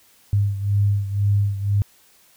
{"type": "beating tone pair", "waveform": "sine", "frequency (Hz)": [100.7, 102.7], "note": ["G2", "G#2"], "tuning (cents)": [47, -19], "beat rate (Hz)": 2, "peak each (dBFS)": [-18, -23], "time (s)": [0.33, 1.82], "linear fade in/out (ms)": 0, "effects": ["white hiss -55 dBFS RMS until 2.36 s"]}